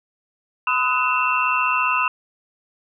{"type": "tone cluster", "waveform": "sine", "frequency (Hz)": [1010, 1263, 1479, 2573, 2708], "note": ["B5", "D#6", "F#6", "E7", "E7"], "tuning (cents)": [39, 26, -1, -43, 46], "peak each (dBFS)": [-22, -22, -29, -29, -22], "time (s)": [0.67, 2.08], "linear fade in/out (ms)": 2, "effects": []}